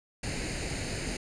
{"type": "noise with comb filter", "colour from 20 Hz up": "pink", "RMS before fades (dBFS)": -34, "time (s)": [0.23, 1.17], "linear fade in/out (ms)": 5, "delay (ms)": 0.44, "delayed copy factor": 0.65, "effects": ["resampled to 22050 Hz"]}